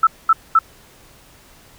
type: tone bursts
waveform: sine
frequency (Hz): 1318.5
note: E6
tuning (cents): 0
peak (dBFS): -8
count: 3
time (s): 0.03-0.59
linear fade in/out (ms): 5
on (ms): 40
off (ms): 220
effects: pink hiss -48 dBFS RMS until 1.78 s